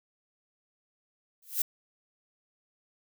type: noise with exponential growth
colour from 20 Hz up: violet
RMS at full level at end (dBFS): -23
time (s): 1.42-1.62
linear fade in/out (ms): 5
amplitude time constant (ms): 42
effects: none